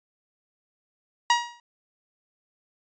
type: tone with exponential decay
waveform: sawtooth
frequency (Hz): 953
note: A#5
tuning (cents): +38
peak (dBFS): -11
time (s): 1.3-1.6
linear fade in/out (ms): 2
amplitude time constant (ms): 64
effects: resampled to 16000 Hz